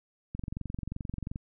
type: click train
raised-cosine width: 5 ms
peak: -23 dBFS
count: 24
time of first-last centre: 0.35-1.359 s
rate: 22.8 Hz
effects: none